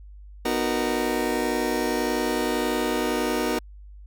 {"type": "chord", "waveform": "30% pulse", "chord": "B major seventh", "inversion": "none", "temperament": "just", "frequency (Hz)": [246.9, 308.7, 370.4, 463], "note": ["B3", "D#4", "F#4", "A#4"], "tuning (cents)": [0, -14, 2, -12], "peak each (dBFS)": -26, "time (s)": [0.45, 3.59], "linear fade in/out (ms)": 5, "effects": ["added 50 Hz sine -41 dBFS peak until 4.06 s"]}